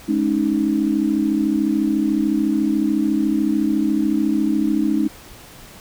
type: chord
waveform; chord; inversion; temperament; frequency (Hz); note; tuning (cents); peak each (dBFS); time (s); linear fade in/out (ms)
sine; Ab suspended fourth; none; equal with one note detuned; 211 / 277.2 / 311.1; Ab3 / Db4 / Eb4; +28 / 0 / 0; -21 / -21 / -19; 0.08-5.08; 10
effects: pink hiss -42 dBFS RMS until 5.8 s